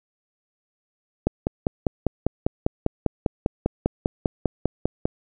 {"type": "click train", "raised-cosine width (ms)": 2, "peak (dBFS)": -6, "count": 20, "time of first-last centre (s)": [1.27, 5.055], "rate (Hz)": 5.02, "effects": []}